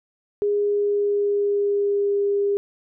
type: tone with pitch glide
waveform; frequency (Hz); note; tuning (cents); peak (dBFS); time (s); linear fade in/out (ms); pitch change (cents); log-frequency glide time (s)
sine; 410.7 to 403.4; G#4 to G4; -19 to +50; -18; 0.42-2.57; 0; -31; 0.56-2.16
effects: none